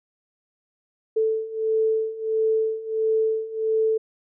sine beating tone pair, 440 / 441.5 Hz, A4 / A4, 0 / +6 cents, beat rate 1.5 Hz, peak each -25 / -22 dBFS, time 1.16-3.98 s, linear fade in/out 10 ms, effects none

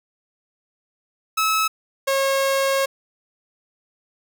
sawtooth tone pair in turn, 1296 / 543.7 Hz, E6 / C#5, -30 / -34 cents, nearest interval octave + minor third, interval 1504 cents, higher first, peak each -14 dBFS, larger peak neither, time 1.37-1.68 / 2.07-2.86 s, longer second, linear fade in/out 10 ms, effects none

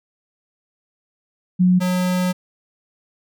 sine / square tone pair in turn, 181.7 / 181.7 Hz, F#3 / F#3, -31 / -31 cents, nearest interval unison, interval 0 cents, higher neither, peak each -11 / -18 dBFS, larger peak first, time 1.59-1.8 / 1.8-2.33 s, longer second, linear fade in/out 20 ms, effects none

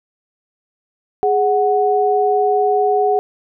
sine tone pair together, 415.3 / 740 Hz, G#4 / F#5, 0 / 0 cents, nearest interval minor seventh, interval 1000 cents, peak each -15 / -15 dBFS, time 1.23-3.19 s, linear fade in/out 0 ms, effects none

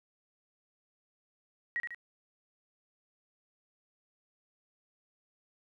sine tone with echo, 1900 Hz, A#6, 33 cents sharp, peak -30 dBFS, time 1.76-1.8 s, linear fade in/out 0 ms, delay 73 ms, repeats 2, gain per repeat -5 dB, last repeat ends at 1.946 s, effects 12-bit

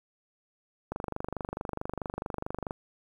click train, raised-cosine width 1 ms, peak -19 dBFS, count 45, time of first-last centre 0.92-2.709 s, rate 24.6 Hz, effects 9-bit

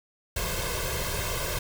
pink noise with comb filter, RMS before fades -30 dBFS, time 0.36-1.59 s, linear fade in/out 5 ms, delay 1.9 ms, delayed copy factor +0.85, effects none

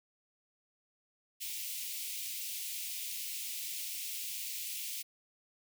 white high-pass noise, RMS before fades -40 dBFS, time 1.4-5.03 s, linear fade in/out 20 ms, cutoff 2200 Hz, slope 48 dB/octave, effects none

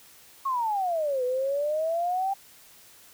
sine exponential two-way sweep, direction down then up, 1108.7 to 493.9 to 794 Hz, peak -24 dBFS, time 0.45-2.34 s, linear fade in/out 10 ms, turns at 1.24 s, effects white hiss -53 dBFS RMS until 3.13 s

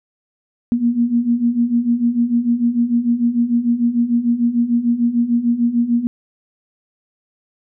sine beating tone pair, 233.1 / 239.8 Hz, A#3 / A#3, 0 / +49 cents, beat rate 6.7 Hz, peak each -19 / -15 dBFS, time 0.72-6.07 s, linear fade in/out 0 ms, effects none

